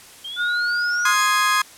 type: exponential sweep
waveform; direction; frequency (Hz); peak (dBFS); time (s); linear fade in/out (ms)
sine; up; 3140 to 7040; -29; 0.24-1.27; 10
type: tone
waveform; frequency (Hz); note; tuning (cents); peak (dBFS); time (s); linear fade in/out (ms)
sine; 1436; F6; +48; -19; 0.36-1.15; 50
type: chord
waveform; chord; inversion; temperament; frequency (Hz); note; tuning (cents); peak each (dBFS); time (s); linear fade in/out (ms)
35% pulse; Ab major; first; equal; 1046.5 / 1244.5 / 1661.2; C6 / Eb6 / Ab6; 0 / 0 / 0; -19; 1.05-1.62; 5
effects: white hiss -44 dBFS RMS until 1.77 s + low-pass 11000 Hz 12 dB/octave